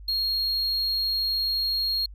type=tone; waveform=triangle; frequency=4267 Hz; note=C8; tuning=33 cents sharp; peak=-22 dBFS; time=0.08-2.06 s; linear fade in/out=5 ms; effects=added 50 Hz sine -40 dBFS peak until 2.14 s